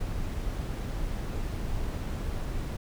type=noise; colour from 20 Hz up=brown; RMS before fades=-32 dBFS; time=0-2.77 s; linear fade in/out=10 ms; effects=none